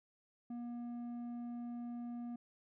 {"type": "tone with low-pass filter", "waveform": "square", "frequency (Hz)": 239.1, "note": "A#3", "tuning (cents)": 44, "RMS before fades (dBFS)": -44, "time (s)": [0.5, 2.36], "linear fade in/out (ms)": 5, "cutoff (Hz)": 560, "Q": 0.74, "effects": []}